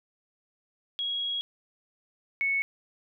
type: tone pair in turn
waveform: sine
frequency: 3310 / 2209 Hz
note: G#7 / C#7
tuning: -6 / -7 cents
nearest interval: perfect fifth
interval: 701 cents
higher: first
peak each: -28 / -24 dBFS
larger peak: second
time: 0.99-1.41 / 2.41-2.62 s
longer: first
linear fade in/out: 0 ms
effects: none